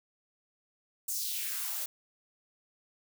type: noise with high-pass filter sweep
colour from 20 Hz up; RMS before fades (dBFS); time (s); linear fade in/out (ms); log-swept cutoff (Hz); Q
blue; -35; 1.08-1.86; 5; 7400 to 470; 2.2
effects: none